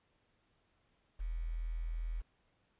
sine tone with quantisation, 41.2 Hz, E1, in tune, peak -35 dBFS, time 1.19-2.22 s, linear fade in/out 20 ms, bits 10, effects pink hiss -75 dBFS RMS until 2.79 s + resampled to 8000 Hz

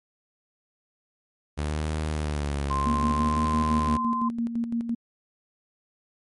sawtooth tone with vibrato, 73.6 Hz, D2, 4 cents sharp, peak -22 dBFS, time 1.57-3.98 s, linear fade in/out 20 ms, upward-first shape sine, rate 0.62 Hz, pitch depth 92 cents each way
sine tone with pitch glide, 1046.5 to 1035.7 Hz, C6 to C6, 0 to -18 cents, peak -25 dBFS, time 2.7-4.29 s, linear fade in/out 10 ms, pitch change -18 cents, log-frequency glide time 3.05-3.64 s
sine tone with tremolo, 233.1 Hz, A#3, in tune, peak -23 dBFS, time 2.86-4.95 s, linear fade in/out 10 ms, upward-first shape square, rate 5.9 Hz, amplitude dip 55%
effects MP3 48 kbps

